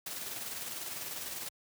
white noise with tremolo, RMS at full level -39 dBFS, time 0.06-1.49 s, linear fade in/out 5 ms, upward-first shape square, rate 20 Hz, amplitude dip 35%, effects high-pass 80 Hz 12 dB/octave

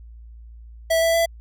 square tone with pitch steps, 655 / 661.5 / 668 Hz, E5 / E5 / E5, -11 / +6 / +23 cents, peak -17 dBFS, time 0.9-1.26 s, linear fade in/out 10 ms, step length 120 ms, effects added 57 Hz sine -39 dBFS peak until 1.4 s

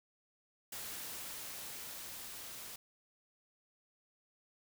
white noise with level ramp, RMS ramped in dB -44 to -48 dBFS, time 0.72-2.76 s, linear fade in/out 5 ms, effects none

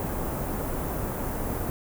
pink band-stop noise, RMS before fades -30 dBFS, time 0-1.7 s, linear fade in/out 0 ms, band 1000 to 16000 Hz, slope 12 dB/octave, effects none

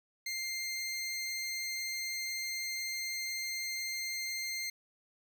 20% pulse tone, 2102 Hz, C7, 7 cents sharp, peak -30 dBFS, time 0.26-4.7 s, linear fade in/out 5 ms, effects none

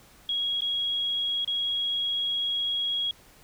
sine tone with dropouts, 3308 Hz, G#7, 8 cents flat, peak -25 dBFS, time 0.29-3.11 s, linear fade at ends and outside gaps 2 ms, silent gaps 0.607-0.619 / 1.447-1.476 s, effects pink hiss -55 dBFS RMS until 3.43 s

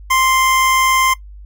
25% pulse tone, 1046.5 Hz, C6, in tune, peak -8 dBFS, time 0.1-1.14 s, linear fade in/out 10 ms, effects noise-tail reverb RT60 0.1 s tail -18 dB re dry + added 50 Hz sine -33 dBFS peak until 1.45 s

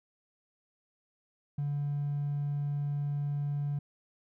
triangle tone with hard clipping, 144 Hz, D3, 34 cents flat, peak -30 dBFS, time 1.58-3.79 s, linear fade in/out 5 ms, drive 4 dB, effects none

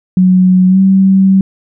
sine tone with pitch glide, 184.3 to 192.02 Hz, F#3 to G3, -7 to -35 cents, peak -4 dBFS, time 0.17-1.41 s, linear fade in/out 2 ms, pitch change +72 cents, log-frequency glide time 0.68-0.79 s, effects none

